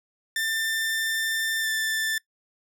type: tone with pitch glide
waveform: sawtooth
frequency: 1788 to 1769.5 Hz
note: A6 to A6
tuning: +27 to +9 cents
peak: -21 dBFS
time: 0.36-2.18 s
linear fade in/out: 2 ms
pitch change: -18 cents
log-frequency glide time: 1.61-1.67 s
effects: noise-tail reverb RT60 0.1 s tail -21 dB re dry